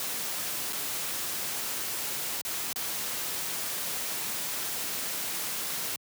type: noise with dropouts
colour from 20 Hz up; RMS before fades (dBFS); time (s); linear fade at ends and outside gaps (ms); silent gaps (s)
white; -33; 0-5.96; 1; 0.726-0.73 / 2.414-2.45 / 2.73-2.759
effects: high-pass 100 Hz 12 dB/octave